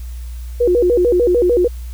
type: tone with vibrato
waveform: sine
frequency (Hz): 415.3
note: G#4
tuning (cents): 0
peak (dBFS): -10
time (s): 0.6-1.68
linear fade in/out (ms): 10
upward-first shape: square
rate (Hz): 6.7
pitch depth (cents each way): 260
effects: added 60 Hz sine -25 dBFS peak until 1.93 s + white hiss -46 dBFS RMS until 1.93 s